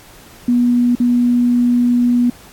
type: tone with dropouts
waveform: sine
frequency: 242.9 Hz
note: B3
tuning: 29 cents flat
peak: -10 dBFS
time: 0.48-2.3 s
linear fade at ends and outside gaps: 5 ms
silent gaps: 0.953-1 s
effects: pink hiss -42 dBFS RMS until 2.52 s + AAC 64 kbps